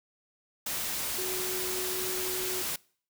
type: tone in noise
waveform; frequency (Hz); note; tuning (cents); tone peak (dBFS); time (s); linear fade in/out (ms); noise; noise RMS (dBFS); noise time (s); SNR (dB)
sine; 370; F#4; 0; -35; 1.18-2.62; 5; white; -33; 0.66-2.76; -5
effects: noise-tail reverb RT60 0.5 s tail -24 dB re dry